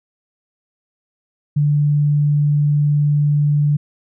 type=tone; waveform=sine; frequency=146.83 Hz; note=D3; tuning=in tune; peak=-12 dBFS; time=1.56-3.77 s; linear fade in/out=10 ms; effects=none